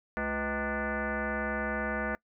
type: tone with frequency modulation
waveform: sine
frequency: 630 Hz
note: D#5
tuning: 21 cents sharp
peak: -29 dBFS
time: 0.17-2.15 s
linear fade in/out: 0 ms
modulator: 282 Hz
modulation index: 4.4
effects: noise-tail reverb RT60 0.1 s tail -23 dB re dry